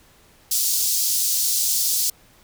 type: high-pass noise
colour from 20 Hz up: pink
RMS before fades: -21 dBFS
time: 0.51-2.1 s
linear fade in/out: 5 ms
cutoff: 4800 Hz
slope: 24 dB/octave
effects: pink hiss -54 dBFS RMS until 2.43 s

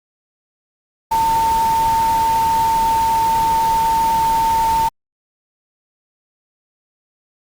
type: tone in noise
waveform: sine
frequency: 902 Hz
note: A5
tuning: 43 cents sharp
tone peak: -13 dBFS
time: 1.11-4.89 s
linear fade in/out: 10 ms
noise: pink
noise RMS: -28 dBFS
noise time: 1.11-4.89 s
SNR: +12 dB
effects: Opus 48 kbps

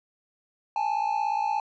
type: tone pair together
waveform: triangle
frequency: 821.9 / 879 Hz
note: G#5 / A5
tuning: -18 / -2 cents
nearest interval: minor second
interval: 116 cents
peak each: -25 dBFS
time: 0.76-1.6 s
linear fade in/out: 2 ms
effects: resampled to 16000 Hz

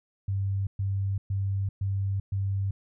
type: tone bursts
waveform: sine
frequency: 98 Hz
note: G2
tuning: in tune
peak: -25 dBFS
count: 5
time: 0.28-2.71 s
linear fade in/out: 5 ms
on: 390 ms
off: 120 ms
effects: none

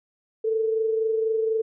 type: tone pair together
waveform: sine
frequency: 442.1 / 466.2 Hz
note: A4 / A#4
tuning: +8 / 0 cents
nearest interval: minor second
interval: 92 cents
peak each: -21 / -32 dBFS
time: 0.44-1.62 s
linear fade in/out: 10 ms
effects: none

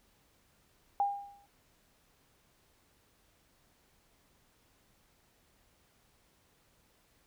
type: tone with exponential decay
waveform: sine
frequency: 805 Hz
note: G5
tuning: 46 cents sharp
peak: -24 dBFS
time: 1-1.46 s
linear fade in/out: 1 ms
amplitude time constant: 100 ms
effects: pink hiss -69 dBFS RMS until 7.26 s

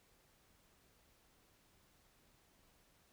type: silence
effects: pink hiss -71 dBFS RMS until 3.12 s

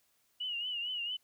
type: tone with vibrato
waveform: sine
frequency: 2901 Hz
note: F#7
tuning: 35 cents flat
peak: -34 dBFS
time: 0.4-1.17 s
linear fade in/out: 10 ms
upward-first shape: triangle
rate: 4.4 Hz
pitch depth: 92 cents each way
effects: white hiss -73 dBFS RMS until 1.23 s

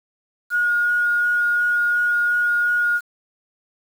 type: tone with vibrato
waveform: sine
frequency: 1437 Hz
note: F6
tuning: 49 cents sharp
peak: -16 dBFS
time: 0.5-3.01 s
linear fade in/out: 50 ms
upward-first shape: sine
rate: 2.8 Hz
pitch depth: 9 cents each way
effects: 7-bit

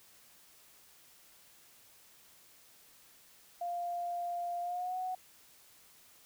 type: tone with pitch glide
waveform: sine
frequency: 698.5 to 740 Hz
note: F5 to F#5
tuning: 0 to 0 cents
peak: -34 dBFS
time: 3.61-5.15 s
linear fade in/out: 5 ms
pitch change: +100 cents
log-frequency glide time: 4.61-4.97 s
effects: white hiss -61 dBFS RMS until 6.25 s

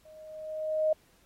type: tone with level ramp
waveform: sine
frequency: 623 Hz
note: D#5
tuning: 2 cents sharp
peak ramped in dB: -50 to -21 dBFS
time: 0.05-0.93 s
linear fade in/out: 5 ms
effects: pink hiss -65 dBFS RMS until 1.25 s + AAC 48 kbps

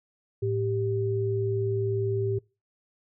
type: tone pair together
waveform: sine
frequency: 109.8 / 392 Hz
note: A2 / G4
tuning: -3 / 0 cents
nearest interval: octave + minor seventh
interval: 2203 cents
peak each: -27 dBFS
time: 0.42-2.39 s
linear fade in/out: 10 ms
effects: noise-tail reverb RT60 0.3 s tail -25 dB re dry

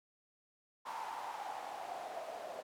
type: noise with band-pass filter sweep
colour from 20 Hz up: white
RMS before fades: -44 dBFS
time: 0.85-2.63 s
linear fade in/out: 20 ms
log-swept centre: 940 to 620 Hz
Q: 6.6
effects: none

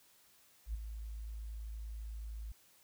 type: tone with ADSR envelope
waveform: sine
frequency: 54.3 Hz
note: A1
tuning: 22 cents flat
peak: -33 dBFS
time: 0.66-2.52 s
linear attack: 81 ms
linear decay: 17 ms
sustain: -8 dB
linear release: 4 ms
effects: white hiss -66 dBFS RMS until 2.83 s

